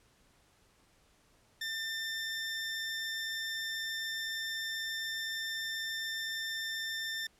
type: tone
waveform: 20% pulse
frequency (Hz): 1793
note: A6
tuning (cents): +32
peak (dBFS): -30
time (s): 1.61-7.27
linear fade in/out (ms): 5
effects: pink hiss -67 dBFS RMS until 7.39 s + low-pass 11000 Hz 12 dB/octave